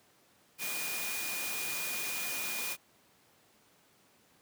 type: tone in noise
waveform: sine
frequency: 2443 Hz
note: D#7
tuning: 32 cents flat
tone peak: -39 dBFS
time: 0.58-2.77 s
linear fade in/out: 50 ms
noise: white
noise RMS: -37 dBFS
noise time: 0.58-2.77 s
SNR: -5 dB
effects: pink hiss -65 dBFS RMS until 4.41 s + high-pass 150 Hz 12 dB/octave